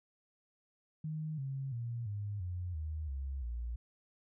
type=tone with pitch steps; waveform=sine; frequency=155.56 / 135.42 / 117.89 / 102.63 / 89.35 / 77.78 / 67.71 / 58.95 Hz; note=D#3 / C#3 / A#2 / G#2 / F2 / D#2 / C#2 / A#1; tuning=0 / -40 / +20 / -20 / +40 / 0 / -40 / +20 cents; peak=-36 dBFS; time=1.04-3.76 s; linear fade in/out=5 ms; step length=340 ms; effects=none